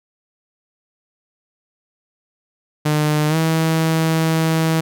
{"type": "tone with pitch glide", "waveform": "sawtooth", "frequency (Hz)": [151.3, 161.23], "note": ["D#3", "E3"], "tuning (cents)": [-48, -38], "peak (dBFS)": -11, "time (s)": [2.85, 4.81], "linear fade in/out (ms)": 10, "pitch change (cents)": 110, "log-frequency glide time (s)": [3.28, 3.36], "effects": []}